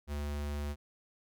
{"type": "tone", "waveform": "square", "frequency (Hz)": 72.9, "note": "D2", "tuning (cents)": -12, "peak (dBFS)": -35, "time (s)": [0.07, 0.76], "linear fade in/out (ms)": 50, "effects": []}